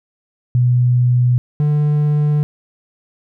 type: tone pair in turn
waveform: sine / triangle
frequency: 123.47 / 148.63 Hz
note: B2 / D3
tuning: 0 / +21 cents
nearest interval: minor third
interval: 321 cents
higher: second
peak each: -10 dBFS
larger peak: neither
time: 0.55-1.38 / 1.6-2.43 s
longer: neither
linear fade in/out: 0 ms
effects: none

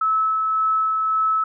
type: tone with tremolo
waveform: sine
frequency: 1300 Hz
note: E6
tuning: 24 cents flat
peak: -16 dBFS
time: 0.01-1.44 s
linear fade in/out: 5 ms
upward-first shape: sine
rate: 1.8 Hz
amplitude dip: 25%
effects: none

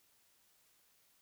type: silence
effects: white hiss -71 dBFS RMS until 1.21 s

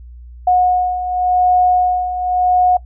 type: beating tone pair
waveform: sine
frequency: 726 / 726.9 Hz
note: F#5 / F#5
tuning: -33 / -31 cents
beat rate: 0.9 Hz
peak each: -18 / -12 dBFS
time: 0.47-2.77 s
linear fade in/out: 5 ms
effects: noise-tail reverb RT60 0.1 s tail -19 dB re dry + added 60 Hz sine -33 dBFS peak until 2.85 s

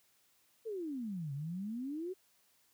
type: exponential two-way sweep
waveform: sine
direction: down then up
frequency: 466.2 to 135.1 to 385.7 Hz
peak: -37 dBFS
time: 0.65-2.14 s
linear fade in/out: 20 ms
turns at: 1.33 s
effects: white hiss -71 dBFS RMS until 2.73 s + high-pass 60 Hz 12 dB/octave

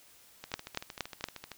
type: two click trains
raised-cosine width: 0.2 ms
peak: -24 / -14 dBFS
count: 15 / 4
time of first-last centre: 0.44-1.517 / 0.54-1.241 s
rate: 13 / 4.28 Hz
effects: white hiss -59 dBFS RMS until 1.57 s

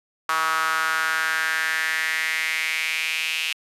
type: tone with high-pass filter sweep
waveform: sawtooth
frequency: 160 Hz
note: D#3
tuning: 49 cents sharp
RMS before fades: -24 dBFS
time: 0.29-3.53 s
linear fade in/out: 0 ms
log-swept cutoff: 1200 to 2700 Hz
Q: 4.8
effects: resampled to 32000 Hz

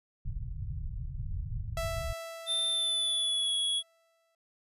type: low-pass noise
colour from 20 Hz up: pink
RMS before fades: -36 dBFS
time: 0.25-2.13 s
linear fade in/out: 5 ms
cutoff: 140 Hz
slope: 48 dB/octave
type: tone with exponential decay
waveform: sawtooth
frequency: 661 Hz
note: E5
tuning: 5 cents sharp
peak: -28 dBFS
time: 1.77-4.35 s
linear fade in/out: 2 ms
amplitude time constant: 560 ms
type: tone with pitch glide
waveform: square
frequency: 3572 to 3352 Hz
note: A7 to G#7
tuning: +25 to +15 cents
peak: -28 dBFS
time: 2.46-3.83 s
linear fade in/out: 50 ms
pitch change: -110 cents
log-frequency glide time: 2.69-3.53 s
effects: resampled to 32000 Hz

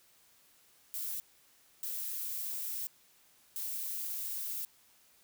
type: noise bursts at uneven times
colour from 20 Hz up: violet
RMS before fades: -38 dBFS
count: 3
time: 0.94-1.2 / 1.83-2.87 / 3.56-4.65 s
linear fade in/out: 0 ms
effects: white hiss -65 dBFS RMS until 5.23 s

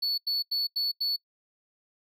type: tone bursts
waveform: triangle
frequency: 4435 Hz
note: C#8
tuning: in tune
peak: -24 dBFS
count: 5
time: 0.02-1.164 s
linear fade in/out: 10 ms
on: 160 ms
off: 86 ms
effects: noise-tail reverb RT60 0.1 s tail -26 dB re dry

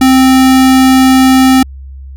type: tone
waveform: square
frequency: 261.6 Hz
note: C4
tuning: in tune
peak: -4 dBFS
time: 0.01-1.63 s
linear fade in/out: 5 ms
effects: added 67 Hz sine -25 dBFS peak until 2.16 s

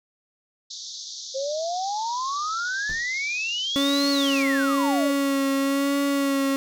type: band-pass noise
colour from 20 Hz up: white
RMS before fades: -37 dBFS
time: 0.7-4.43 s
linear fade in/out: 10 ms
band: 3500 to 6600 Hz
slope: 96 dB/octave
type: exponential two-way sweep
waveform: sine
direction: up then down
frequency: 523.3 to 4435 to 523.3 Hz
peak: -25 dBFS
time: 1.34-5.12 s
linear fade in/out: 20 ms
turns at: 4.11 s
type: noise with exponential decay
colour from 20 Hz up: brown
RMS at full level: -33 dBFS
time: 2.89-3.14 s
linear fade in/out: 2 ms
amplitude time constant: 53 ms
type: tone with vibrato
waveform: 35% pulse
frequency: 277.2 Hz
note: C#4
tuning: in tune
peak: -19 dBFS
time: 3.76-6.56 s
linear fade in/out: 0 ms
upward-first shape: sine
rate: 1 Hz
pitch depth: 25 cents each way
effects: none

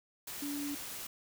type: tone in noise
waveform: sine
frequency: 287.4 Hz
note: D4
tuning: 37 cents flat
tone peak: -36 dBFS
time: 0.42-0.75 s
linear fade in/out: 5 ms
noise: white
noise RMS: -43 dBFS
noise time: 0.27-1.07 s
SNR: +4 dB
effects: none

